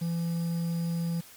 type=tone with quantisation; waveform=triangle; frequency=168.5 Hz; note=E3; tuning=38 cents sharp; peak=-25 dBFS; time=0.01-1.21 s; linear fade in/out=10 ms; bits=8; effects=white hiss -51 dBFS RMS until 1.36 s + MP3 96 kbps